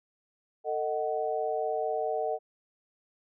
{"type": "chord", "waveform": "sine", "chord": "D# diminished", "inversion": "second", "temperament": "just", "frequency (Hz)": [448, 622.3, 746.7], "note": ["A4", "D#5", "F#5"], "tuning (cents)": [31, 0, 16], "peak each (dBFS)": -32, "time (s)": [0.64, 2.39], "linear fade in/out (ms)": 50, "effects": []}